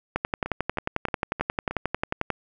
two click trains, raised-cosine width 0.5 ms, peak -16 / -9 dBFS, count 5 / 25, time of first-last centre 0.46-1.71 / 0.16-2.303 s, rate 3.2 / 11.2 Hz, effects none

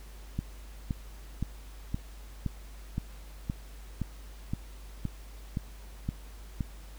click train, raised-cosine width 5 ms, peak -18 dBFS, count 13, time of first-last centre 0.39-6.608 s, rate 1.93 Hz, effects added 50 Hz sine -44 dBFS peak until 6.98 s + pink hiss -55 dBFS RMS until 6.98 s

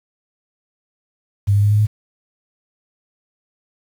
sine tone with pitch steps, 100.4 / 101.86 / 103.34 / 104.85 / 106.37 Hz, G2 / G#2 / G#2 / G#2 / G#2, +42 / -33 / -8 / +17 / +42 cents, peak -11 dBFS, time 1.47-1.87 s, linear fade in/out 20 ms, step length 80 ms, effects 7-bit

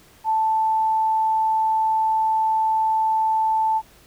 sine tone, 880 Hz, A5, in tune, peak -17 dBFS, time 0.24-3.82 s, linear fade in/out 50 ms, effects pink hiss -52 dBFS RMS until 4.06 s

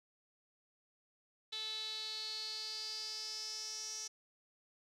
sawtooth tone with band-pass filter sweep, 436 Hz, A4, 16 cents flat, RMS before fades -43 dBFS, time 1.52-4.08 s, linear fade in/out 10 ms, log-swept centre 3800 to 5800 Hz, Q 8.6, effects none

